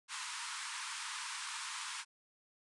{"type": "band-pass noise", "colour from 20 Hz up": "pink", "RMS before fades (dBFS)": -43, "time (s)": [0.08, 2.05], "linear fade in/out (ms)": 50, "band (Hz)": [900, 10000], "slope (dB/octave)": 96, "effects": []}